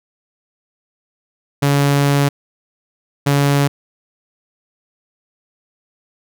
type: tone bursts at uneven times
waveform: sawtooth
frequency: 141.7 Hz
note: C#3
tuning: 38 cents sharp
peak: -8 dBFS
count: 2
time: 1.62-2.29 / 3.26-3.68 s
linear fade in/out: 10 ms
effects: none

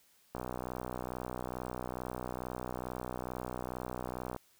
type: click train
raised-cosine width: 1 ms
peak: -24 dBFS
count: 251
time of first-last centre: 0.35-4.363 s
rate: 62.3 Hz
effects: white hiss -67 dBFS RMS until 4.59 s

